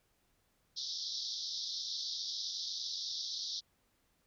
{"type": "band-pass noise", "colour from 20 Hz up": "white", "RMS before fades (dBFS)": -40, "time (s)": [0.76, 3.61], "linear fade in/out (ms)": 20, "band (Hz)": [3500, 5700], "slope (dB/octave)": 96, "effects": ["pink hiss -75 dBFS RMS until 4.26 s"]}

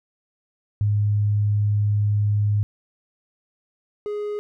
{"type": "tone pair in turn", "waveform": ["sine", "triangle"], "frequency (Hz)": [103.83, 416.1], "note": ["G#2", "G#4"], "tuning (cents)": [0, 3], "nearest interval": "2 octaves", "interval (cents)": 2403, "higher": "second", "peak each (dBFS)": [-17, -23], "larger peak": "first", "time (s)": [[0.81, 2.63], [4.06, 4.39]], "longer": "first", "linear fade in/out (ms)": 0, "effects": []}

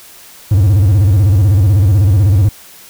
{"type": "tone with vibrato", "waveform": "triangle", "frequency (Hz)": 98, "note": "G2", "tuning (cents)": 0, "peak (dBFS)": -4, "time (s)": [0.51, 2.49], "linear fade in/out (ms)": 5, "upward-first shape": "square", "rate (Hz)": 16, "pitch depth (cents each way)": 160, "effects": ["white hiss -38 dBFS RMS until 2.89 s"]}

